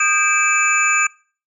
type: tone cluster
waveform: sine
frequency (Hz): 1232 / 1592 / 2327 / 2601 / 6960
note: D#6 / G6 / D7 / E7 / A8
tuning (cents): -17 / +26 / -17 / -24 / -20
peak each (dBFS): -20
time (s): 0-1.07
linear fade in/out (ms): 5
effects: noise-tail reverb RT60 0.4 s tail -23 dB re dry